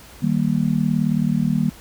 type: chord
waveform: sine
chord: Eb major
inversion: none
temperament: just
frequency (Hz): 155.56 / 194.45 / 233.3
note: Eb3 / G3 / Bb3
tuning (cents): 0 / -14 / +2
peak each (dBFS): -21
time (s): 0.22-1.7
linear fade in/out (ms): 10
effects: added 60 Hz sine -47 dBFS peak until 1.8 s + pink hiss -44 dBFS RMS until 1.8 s